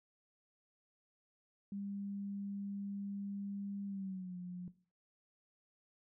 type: tone with pitch glide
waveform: sine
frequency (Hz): 200 to 179.21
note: G3 to F3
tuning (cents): +35 to +45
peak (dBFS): -40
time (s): 1.72-4.68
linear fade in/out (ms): 2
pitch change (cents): -190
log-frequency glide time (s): 3.86-4.37
effects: noise-tail reverb RT60 0.4 s tail -17 dB re dry